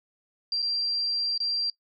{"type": "tone with dropouts", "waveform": "sine", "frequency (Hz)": 4729, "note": "D8", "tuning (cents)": 11, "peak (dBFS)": -25, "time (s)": [0.52, 1.7], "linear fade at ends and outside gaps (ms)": 2, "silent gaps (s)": [[0.621, 0.625], [1.378, 1.402]], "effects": ["noise-tail reverb RT60 0.1 s tail -20 dB re dry"]}